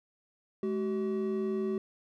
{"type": "tone pair together", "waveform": "triangle", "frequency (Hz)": [212.5, 380.6], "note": ["G#3", "F#4"], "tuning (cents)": [40, 49], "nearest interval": "minor seventh", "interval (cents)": 1009, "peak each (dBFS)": [-31, -29], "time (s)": [0.63, 1.78], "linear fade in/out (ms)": 2, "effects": []}